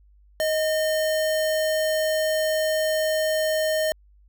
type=tone with sample-and-hold; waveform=sine; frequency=626 Hz; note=D#5; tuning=10 cents sharp; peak=-20 dBFS; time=0.4-3.92 s; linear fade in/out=0 ms; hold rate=2450 Hz; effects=added 50 Hz sine -52 dBFS peak until 4.28 s